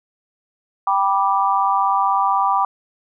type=chord; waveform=sine; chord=G major; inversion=none; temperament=just; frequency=784 / 980 / 1176 Hz; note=G5 / B5 / D6; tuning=0 / -14 / +2 cents; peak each=-19 dBFS; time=0.87-2.65 s; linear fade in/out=2 ms; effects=none